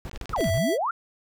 brown noise bursts, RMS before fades -35 dBFS, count 7, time 0.05-0.581 s, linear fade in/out 0 ms, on 45 ms, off 36 ms
clicks, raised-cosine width 0.2 ms, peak -21 dBFS, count 8, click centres 0.114 / 0.16 / 0.214 / 0.257 / 0.294 / 0.362 / 0.408 / 0.443 s
sine exponential two-way sweep, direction down then up, 1440 to 84 to 1440 Hz, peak -23 dBFS, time 0.33-0.91 s, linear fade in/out 5 ms, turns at 0.51 s
square tone, 659.3 Hz, E5, in tune, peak -25 dBFS, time 0.36-0.78 s, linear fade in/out 50 ms
effects none

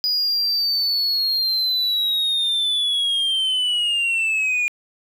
sine linear sweep, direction down, 4938 to 2421 Hz, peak -15 dBFS, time 0.04-4.68 s, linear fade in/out 0 ms, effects tanh soft clip ceiling -17 dBFS + 8-bit

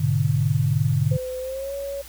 sine chord, G# diminished, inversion none, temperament equal, 103.83 / 123.47 / 146.83 Hz, G#2 / B2 / D3, 0 / 0 / 0 cents, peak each -23 / -23 / -21 dBFS, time 0-1.17 s, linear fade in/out 10 ms
sine tone with pitch glide, 511 to 557.2 Hz, C5 to C#5, -41 to +9 cents, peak -27 dBFS, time 1.11-2.02 s, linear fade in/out 10 ms, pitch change +150 cents, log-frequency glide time 1.4-1.73 s
effects added 60 Hz sine -44 dBFS peak until 2.08 s + white hiss -44 dBFS RMS until 2.08 s

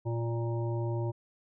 harmonic tone, 116.54 Hz, A#2, in tune, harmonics 1 / 3 / 5 / 7 / 8, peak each -30 / -36 / -41 / -48 / -44 dBFS, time 0.05-1.12 s, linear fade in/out 20 ms, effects none

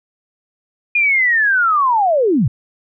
sine linear sweep, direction down, 2454 to 97.9 Hz, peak -11 dBFS, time 0.95-2.48 s, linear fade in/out 5 ms, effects none

